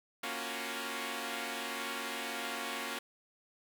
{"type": "chord", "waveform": "5% pulse", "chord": "Gb major seventh", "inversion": "first", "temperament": "equal", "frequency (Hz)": [233.1, 277.2, 349.2, 370], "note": ["Bb3", "Db4", "F4", "Gb4"], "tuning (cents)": [0, 0, 0, 0], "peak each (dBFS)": [-30, -30, -33, -32], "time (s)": [0.23, 2.99], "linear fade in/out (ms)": 5, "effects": []}